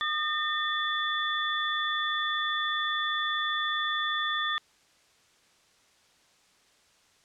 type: tone cluster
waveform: sine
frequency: 1220 / 1813 / 3465 Hz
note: D#6 / A#6 / A7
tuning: -34 / -49 / -27 cents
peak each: -31 dBFS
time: 0.01-4.58 s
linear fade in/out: 0 ms
effects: white hiss -63 dBFS RMS until 7.24 s + low-pass 7000 Hz 12 dB/octave